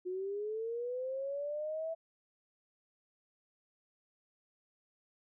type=linear sweep; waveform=sine; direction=up; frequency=358.5 to 659 Hz; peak=-35 dBFS; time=0.05-1.95 s; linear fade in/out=20 ms; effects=none